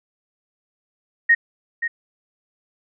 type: tone with echo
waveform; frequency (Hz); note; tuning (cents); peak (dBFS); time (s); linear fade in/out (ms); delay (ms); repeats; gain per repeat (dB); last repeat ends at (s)
sine; 1864.7; A#6; 0; -10; 1.29-1.35; 10; 530; 1; -10; 1.88
effects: none